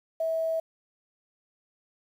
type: tone with quantisation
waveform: sine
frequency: 650 Hz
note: E5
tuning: 24 cents flat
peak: -25 dBFS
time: 0.2-0.6 s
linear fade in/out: 5 ms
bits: 9
effects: none